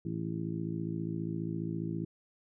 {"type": "harmonic tone with a mistuned harmonic", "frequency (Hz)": 54.8, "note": "A1", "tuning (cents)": -6, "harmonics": [2, 3, 4, 5, 6, 7], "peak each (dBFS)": [-41, -36, -42, -43, -39, -48], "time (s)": [0.05, 2.05], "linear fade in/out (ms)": 5, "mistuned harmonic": 7, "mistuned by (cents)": 48, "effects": []}